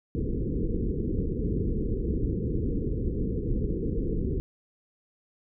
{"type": "low-pass noise", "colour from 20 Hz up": "pink", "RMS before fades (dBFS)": -28, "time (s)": [0.15, 4.4], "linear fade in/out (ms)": 0, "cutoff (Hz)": 480, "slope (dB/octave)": 96, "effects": []}